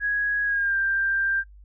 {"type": "tone with pitch glide", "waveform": "sine", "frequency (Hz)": [1661.2, 1583.4], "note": ["G#6", "G6"], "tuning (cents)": [0, 17], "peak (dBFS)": -21, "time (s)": [0, 1.44], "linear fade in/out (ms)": 50, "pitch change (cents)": -83, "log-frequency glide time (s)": [0.44, 0.76], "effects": ["noise-tail reverb RT60 0.1 s tail -19 dB re dry", "added 50 Hz sine -45 dBFS peak until 1.64 s"]}